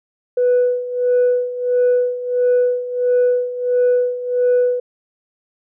sine tone with tremolo, 493.9 Hz, B4, in tune, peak -9 dBFS, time 0.37-4.8 s, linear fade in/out 5 ms, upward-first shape sine, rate 1.5 Hz, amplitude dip 80%, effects tanh soft clip ceiling -9 dBFS

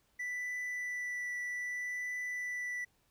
triangle tone with vibrato, 1975 Hz, B6, in tune, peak -34 dBFS, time 0.19-2.85 s, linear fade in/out 10 ms, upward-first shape triangle, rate 0.63 Hz, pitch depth 11 cents each way, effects pink hiss -73 dBFS RMS until 3.1 s

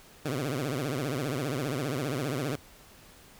15% pulse tone with vibrato, 137.5 Hz, C#3, 14 cents flat, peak -23 dBFS, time 0.25-2.56 s, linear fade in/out 5 ms, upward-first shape triangle, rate 15 Hz, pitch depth 260 cents each way, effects pink hiss -54 dBFS RMS until 3.39 s

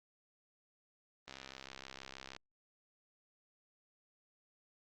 click train, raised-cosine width 0.2 ms, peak -29 dBFS, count 73, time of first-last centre 1.28-2.364 s, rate 66.4 Hz, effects low-pass 7000 Hz 12 dB/octave + Opus 32 kbps

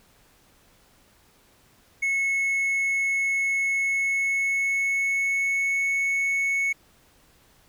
triangle tone with pitch glide, 2192 to 2209 Hz, C#7 to C#7, -20 to -7 cents, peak -20 dBFS, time 2.02-6.73 s, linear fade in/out 10 ms, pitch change +13 cents, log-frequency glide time 3.75-5.89 s, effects pink hiss -59 dBFS RMS until 7.68 s

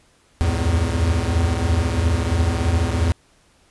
square tone cluster, 70.3 / 81.8 / 84.8 / 108.9 Hz, C#2 / E2 / E2 / A2, +25 / -13 / +50 / -17 cents, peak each -25 / -24 / -21 / -26 dBFS, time 0.41-3.12 s, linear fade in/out 0 ms, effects pink hiss -57 dBFS RMS until 3.7 s + resampled to 24000 Hz

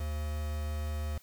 triangle tone with quantisation, 75.5 Hz, D2, 48 cents sharp, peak -30 dBFS, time 0-1.18 s, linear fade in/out 5 ms, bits 7, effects white hiss -61 dBFS RMS until 1.22 s

